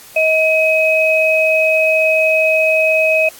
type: tone pair together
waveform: sine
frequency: 634 / 2538 Hz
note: D#5 / D#7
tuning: +32 / +34 cents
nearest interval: 2 octaves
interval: 2402 cents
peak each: -13 dBFS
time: 0.16-3.29 s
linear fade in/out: 5 ms
effects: white hiss -39 dBFS RMS until 3.39 s + AAC 64 kbps